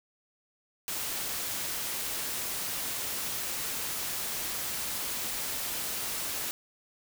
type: noise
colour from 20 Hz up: white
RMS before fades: -34 dBFS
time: 0.88-6.51 s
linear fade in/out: 0 ms
effects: none